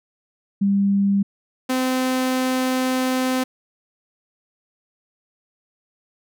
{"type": "tone pair in turn", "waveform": ["sine", "sawtooth"], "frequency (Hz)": [198.8, 257.5], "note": ["G3", "C4"], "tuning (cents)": [25, -28], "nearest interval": "major third", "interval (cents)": 447, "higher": "second", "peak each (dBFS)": -15, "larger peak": "neither", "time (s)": [[0.61, 1.23], [1.69, 3.44]], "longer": "second", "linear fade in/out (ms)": 10, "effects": []}